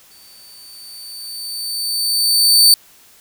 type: tone with exponential growth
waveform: sawtooth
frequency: 4557 Hz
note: C#8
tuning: 47 cents sharp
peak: -3 dBFS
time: 0.11-2.74 s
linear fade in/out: 1 ms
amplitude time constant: 570 ms
effects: white hiss -48 dBFS RMS until 3.2 s